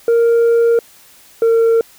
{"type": "tone pair in turn", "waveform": "sine", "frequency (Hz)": [465.4, 457.1], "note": ["A#4", "A#4"], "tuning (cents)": [-3, -34], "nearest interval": "unison", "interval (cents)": 31, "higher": "first", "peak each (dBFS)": -6, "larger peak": "neither", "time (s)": [[0.08, 0.79], [1.42, 1.81]], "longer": "first", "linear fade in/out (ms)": 2, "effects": ["tanh soft clip ceiling -8 dBFS", "white hiss -45 dBFS RMS until 1.98 s"]}